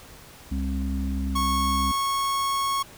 harmonic tone, 67.1 Hz, C2, 44 cents sharp, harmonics 1 / 3 / 4, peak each -26 / -31 / -32 dBFS, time 0.51-1.92 s, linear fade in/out 10 ms
45% pulse tone, 1100 Hz, C#6, 14 cents flat, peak -23 dBFS, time 1.35-2.83 s, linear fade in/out 10 ms
effects pink hiss -47 dBFS RMS until 2.97 s

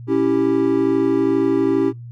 triangle chord, C# diminished, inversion none, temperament equal, 277.2 / 329.6 / 392 Hz, C#4 / E4 / G4, 0 / 0 / 0 cents, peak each -17 dBFS, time 0.07-1.93 s, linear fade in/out 50 ms, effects noise-tail reverb RT60 0.2 s tail -24 dB re dry + added 119 Hz sine -32 dBFS peak until 2.11 s

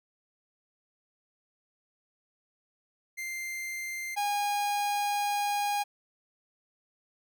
45% pulse tone pair in turn, 2093 / 818.7 Hz, C7 / G#5, 0 / -25 cents, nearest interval octave + major third, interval 1625 cents, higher first, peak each -34 / -27 dBFS, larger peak second, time 3.17-4.16 / 4.16-5.84 s, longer second, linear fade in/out 20 ms, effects none

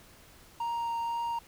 triangle tone with vibrato, 932.3 Hz, A#5, in tune, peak -28 dBFS, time 0.6-1.39 s, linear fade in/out 5 ms, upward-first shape triangle, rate 2 Hz, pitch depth 9 cents each way, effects pink hiss -56 dBFS RMS until 1.47 s

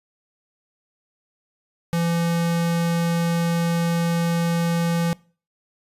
square tone, 169.1 Hz, E3, 44 cents sharp, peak -20 dBFS, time 1.93-5.13 s, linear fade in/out 0 ms, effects noise-tail reverb RT60 0.4 s tail -23 dB re dry + resampled to 32000 Hz

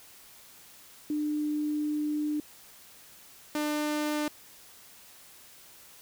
sine / sawtooth tone pair in turn, 299.7 / 299.7 Hz, D4 / D4, +35 / +35 cents, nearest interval unison, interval 0 cents, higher neither, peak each -27 / -24 dBFS, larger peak second, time 1.1-2.4 / 3.55-4.28 s, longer first, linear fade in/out 2 ms, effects white hiss -53 dBFS RMS until 6.01 s

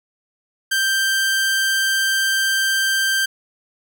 sawtooth tone, 1571 Hz, G6, 3 cents sharp, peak -13 dBFS, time 0.71-3.26 s, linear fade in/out 10 ms, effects none

